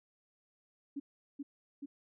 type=tone with echo; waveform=sine; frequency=282.1 Hz; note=C#4; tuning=30 cents sharp; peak=-36 dBFS; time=0.96-1 s; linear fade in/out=10 ms; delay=430 ms; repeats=2; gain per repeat=-2 dB; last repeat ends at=1.86 s; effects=none